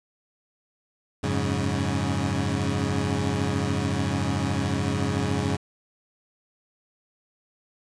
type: chord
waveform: 20% pulse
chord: F# suspended second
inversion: none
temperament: equal with one note detuned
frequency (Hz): 90.13 / 103.83 / 138.59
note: F#2 / G#2 / C#3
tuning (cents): -45 / 0 / 0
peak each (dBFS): -23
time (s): 1.23-5.57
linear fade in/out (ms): 10
effects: resampled to 22050 Hz + 8-bit